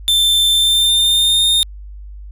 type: tone with pitch glide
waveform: 45% pulse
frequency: 3554 to 3658 Hz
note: A7 to A#7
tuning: +17 to -33 cents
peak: -10 dBFS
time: 0.08-1.63 s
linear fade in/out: 0 ms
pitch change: +50 cents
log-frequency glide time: 0.51-1.44 s
effects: added 50 Hz sine -30 dBFS peak until 2.31 s + resampled to 32000 Hz